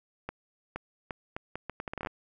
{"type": "accelerating click train", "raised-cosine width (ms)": 0.5, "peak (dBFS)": -20, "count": 15, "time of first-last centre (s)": [0.29, 2.071], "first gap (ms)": 470, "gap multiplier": 0.74, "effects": []}